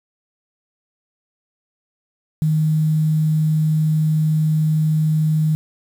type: tone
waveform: sine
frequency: 155.56 Hz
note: D#3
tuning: in tune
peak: -14 dBFS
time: 2.42-5.55 s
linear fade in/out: 0 ms
effects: 7-bit

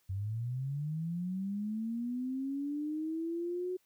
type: linear sweep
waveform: sine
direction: up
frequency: 92.5 to 369.3 Hz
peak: -33 dBFS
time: 0.09-3.77 s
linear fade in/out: 10 ms
effects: white hiss -73 dBFS RMS until 3.85 s

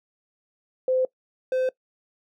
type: tone pair in turn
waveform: sine / triangle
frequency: 515 / 515 Hz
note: C5 / C5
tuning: -28 / -28 cents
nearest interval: unison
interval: 0 cents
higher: neither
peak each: -19 dBFS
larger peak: neither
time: 0.88-1.05 / 1.52-1.69 s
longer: neither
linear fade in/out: 2 ms
effects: noise-tail reverb RT60 0.1 s tail -21 dB re dry

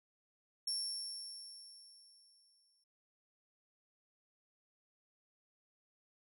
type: tone with exponential decay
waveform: 35% pulse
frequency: 5450 Hz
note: F8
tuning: 43 cents flat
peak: -32 dBFS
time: 0.67-2.84 s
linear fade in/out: 5 ms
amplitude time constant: 470 ms
effects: none

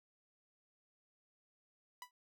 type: tone with exponential decay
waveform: sawtooth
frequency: 987.8 Hz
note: B5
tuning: in tune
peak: -39 dBFS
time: 2.02-2.11 s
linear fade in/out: 1 ms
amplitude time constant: 19 ms
effects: none

